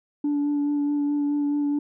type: tone with vibrato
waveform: sine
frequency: 290 Hz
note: D4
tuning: 22 cents flat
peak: -19 dBFS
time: 0.24-1.79 s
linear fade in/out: 5 ms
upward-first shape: sine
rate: 4.7 Hz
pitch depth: 14 cents each way
effects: tanh soft clip ceiling -19 dBFS